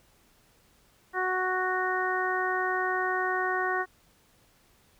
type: harmonic tone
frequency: 370 Hz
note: F#4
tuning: in tune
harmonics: 1 / 2 / 3 / 4 / 5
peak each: -32 / -32 / -32 / -32 / -32 dBFS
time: 1.13-3.86 s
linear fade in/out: 50 ms
effects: pink hiss -63 dBFS RMS until 4.99 s